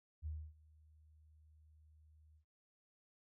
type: tone with ADSR envelope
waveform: sine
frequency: 77.2 Hz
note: D#2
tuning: 13 cents flat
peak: -39 dBFS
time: 0.22-2.45 s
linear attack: 42 ms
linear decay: 270 ms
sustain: -24 dB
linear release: 91 ms
effects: none